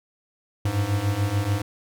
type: beating tone pair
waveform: square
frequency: 97.2 / 104.1 Hz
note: G2 / G#2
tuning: -14 / +5 cents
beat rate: 6.9 Hz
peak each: -27 / -24 dBFS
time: 0.65-1.62 s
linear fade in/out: 5 ms
effects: none